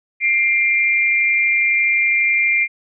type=tone pair together; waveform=sine; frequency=2105 / 2373 Hz; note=C7 / D7; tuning=+10 / +17 cents; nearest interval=major second; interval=207 cents; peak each=-16 dBFS; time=0.2-2.68 s; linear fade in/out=50 ms; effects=none